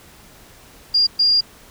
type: tone bursts at uneven times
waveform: sine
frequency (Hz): 4810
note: D8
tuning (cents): +41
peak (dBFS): -12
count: 2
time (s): 0.94-1.07 / 1.19-1.41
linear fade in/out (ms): 10
effects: pink hiss -46 dBFS RMS until 1.7 s